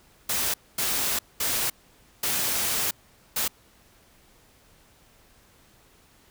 white noise bursts at uneven times, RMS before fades -26 dBFS, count 5, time 0.29-0.54 / 0.78-1.19 / 1.4-1.7 / 2.23-2.91 / 3.36-3.48 s, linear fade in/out 5 ms, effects pink hiss -58 dBFS RMS until 6.3 s

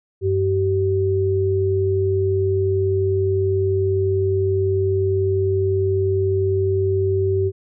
sine tone pair together, 96.17 / 384.7 Hz, G2 / G4, -33 / -33 cents, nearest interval 2 octaves, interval 2400 cents, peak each -20 / -18 dBFS, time 0.21-7.52 s, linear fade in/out 50 ms, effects none

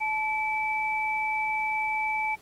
sine tone pair together, 867.8 / 2310 Hz, A5 / D7, -24 / -29 cents, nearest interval octave + perfect fourth, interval 1695 cents, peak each -28 dBFS, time 0-2.36 s, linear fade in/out 20 ms, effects pink hiss -57 dBFS RMS until 2.41 s + AAC 48 kbps

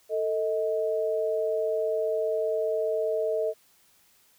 sine tone pair together, 444.9 / 630 Hz, A4 / D#5, +19 / +21 cents, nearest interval tritone, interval 602 cents, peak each -27 / -27 dBFS, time 0.09-3.54 s, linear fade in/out 50 ms, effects white hiss -62 dBFS RMS until 4.38 s

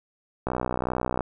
click train, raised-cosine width 1 ms, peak -12 dBFS, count 47, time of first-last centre 0.47-1.207 s, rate 62.4 Hz, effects none

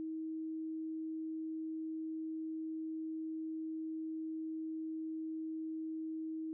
sine tone, 318.3 Hz, D#4, 39 cents sharp, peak -38 dBFS, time 0-6.53 s, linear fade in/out 0 ms, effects none

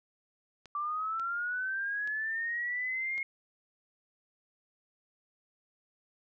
clicks, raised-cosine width 0.2 ms, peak -32 dBFS, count 4, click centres 0.657 / 1.197 / 2.075 / 3.179 s
sine linear sweep, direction up, 1162 to 2160 Hz, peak -31 dBFS, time 0.75-3.23 s, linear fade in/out 2 ms
effects none

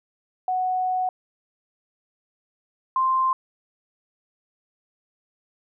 sine tone pair in turn, 740 / 1046.5 Hz, F#5 / C6, 0 / 0 cents, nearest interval tritone, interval 600 cents, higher second, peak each -21 / -18 dBFS, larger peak second, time 0.48-1.09 / 2.96-3.33 s, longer first, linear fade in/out 2 ms, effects none

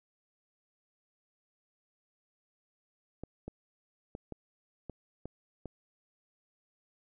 clicks, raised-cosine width 2 ms, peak -27 dBFS, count 7, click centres 3.236 / 3.48 / 4.151 / 4.323 / 4.897 / 5.256 / 5.657 s, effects none

